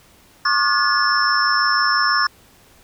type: tone cluster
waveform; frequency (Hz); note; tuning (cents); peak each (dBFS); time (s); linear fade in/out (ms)
sine; 1090 / 1196 / 1438 / 1714 / 5330; C#6 / D6 / F#6 / A6 / E8; -29 / +31 / -50 / -46 / +18; -21; 0.45-2.27; 5
effects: pink hiss -51 dBFS RMS until 2.83 s